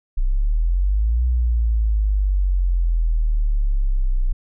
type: exponential two-way sweep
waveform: sine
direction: up then down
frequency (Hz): 30.27 to 61.74 to 30.27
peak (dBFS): -15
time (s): 0.17-4.33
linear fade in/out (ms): 10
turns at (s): 1.25
effects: none